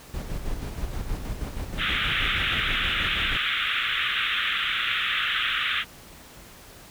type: noise with tremolo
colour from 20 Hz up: brown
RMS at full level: -30 dBFS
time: 0.14-3.37 s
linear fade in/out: 2 ms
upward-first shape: square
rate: 6.3 Hz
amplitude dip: 45%
type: band-pass noise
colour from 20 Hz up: white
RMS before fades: -26 dBFS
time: 1.77-5.85 s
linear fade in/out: 50 ms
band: 1200 to 3600 Hz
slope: 96 dB/octave
effects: pink hiss -47 dBFS RMS until 6.9 s